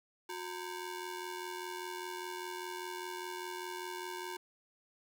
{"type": "ring-modulated tone", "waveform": "sawtooth", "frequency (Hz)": 641, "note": "E5", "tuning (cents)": -49, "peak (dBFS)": -33, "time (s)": [0.29, 4.37], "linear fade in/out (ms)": 5, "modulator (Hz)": 278, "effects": []}